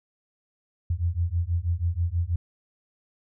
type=beating tone pair; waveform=sine; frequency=83 / 89.2 Hz; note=E2 / F2; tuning=+12 / +37 cents; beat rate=6.2 Hz; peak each=-26 dBFS; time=0.9-2.36 s; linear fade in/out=5 ms; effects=none